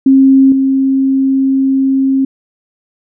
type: tone with level steps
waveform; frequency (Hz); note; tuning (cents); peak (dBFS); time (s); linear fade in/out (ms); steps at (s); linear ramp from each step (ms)
sine; 268.2; C4; +43; -3 / -8; 0.06-2.25; 5; 0.52; 2
effects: none